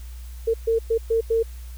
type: tone bursts at uneven times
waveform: sine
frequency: 454.1 Hz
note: A#4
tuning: 45 cents flat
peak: -17 dBFS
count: 5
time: 0.47-0.54 / 0.67-0.79 / 0.9-0.98 / 1.1-1.21 / 1.3-1.43 s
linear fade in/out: 10 ms
effects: added 60 Hz sine -34 dBFS peak until 1.77 s + white hiss -51 dBFS RMS until 1.77 s